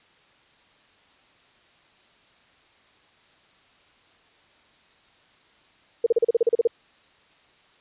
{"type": "tone bursts", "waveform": "sine", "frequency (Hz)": 465.7, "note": "A#4", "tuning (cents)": -2, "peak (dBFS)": -14, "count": 11, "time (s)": [6.04, 6.674], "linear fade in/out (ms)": 5, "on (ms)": 24, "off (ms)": 37, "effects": ["white hiss -58 dBFS RMS until 7.8 s", "resampled to 8000 Hz"]}